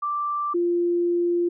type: tone pair in turn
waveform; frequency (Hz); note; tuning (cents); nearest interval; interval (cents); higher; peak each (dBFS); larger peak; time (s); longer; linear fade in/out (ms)
sine; 1174.7 / 347.3; D6 / F4; 0 / -10; octave + major sixth; 2110; first; -23 / -19; second; 0.02-0.54 / 0.54-1.49; second; 10
effects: none